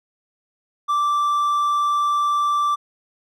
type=tone; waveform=triangle; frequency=1171 Hz; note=D6; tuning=5 cents flat; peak=-15 dBFS; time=0.88-2.76 s; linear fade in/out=20 ms; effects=none